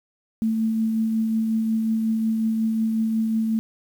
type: tone with tremolo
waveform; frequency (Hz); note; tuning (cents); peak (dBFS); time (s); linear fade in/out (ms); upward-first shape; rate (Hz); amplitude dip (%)
sine; 222.2; A3; +17; -18; 0.42-3.59; 0; triangle; 5.5; 30
effects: 8-bit